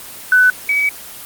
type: tone pair in turn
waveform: sine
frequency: 1500 / 2276 Hz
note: F#6 / C#7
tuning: +23 / +45 cents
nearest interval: perfect fifth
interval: 722 cents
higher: second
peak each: -7 / -12 dBFS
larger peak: first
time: 0.32-0.5 / 0.69-0.89 s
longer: second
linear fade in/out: 2 ms
effects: white hiss -33 dBFS RMS until 1.25 s + Opus 24 kbps